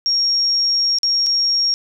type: tone with dropouts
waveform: sine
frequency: 5570 Hz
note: F8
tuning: 5 cents flat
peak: -14 dBFS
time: 0.06-1.74 s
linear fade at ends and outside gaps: 0 ms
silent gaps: 0.986-1.032 / 1.263-1.267 s
effects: none